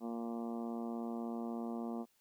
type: harmonic tone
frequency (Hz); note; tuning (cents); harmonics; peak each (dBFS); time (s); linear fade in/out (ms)
116.54; A#2; 0; 2 / 3 / 4 / 5 / 6 / 7 / 8 / 9 / 10; -39 / -46 / -49 / -53 / -49 / -54 / -57 / -57 / -58; 0-2.06; 50
effects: white hiss -74 dBFS RMS until 2.2 s